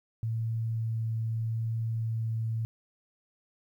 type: tone with vibrato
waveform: sine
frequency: 112.9 Hz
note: A2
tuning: 45 cents sharp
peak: -28 dBFS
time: 0.23-2.65 s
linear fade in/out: 0 ms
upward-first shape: triangle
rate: 0.81 Hz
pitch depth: 8 cents each way
effects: 11-bit